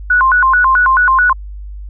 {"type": "tone with vibrato", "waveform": "sine", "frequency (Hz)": 1244.5, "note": "D#6", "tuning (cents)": 0, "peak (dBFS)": -7, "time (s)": [0.1, 1.33], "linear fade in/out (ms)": 5, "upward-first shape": "square", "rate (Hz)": 4.6, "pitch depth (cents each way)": 290, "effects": ["added 50 Hz sine -25 dBFS peak until 1.89 s"]}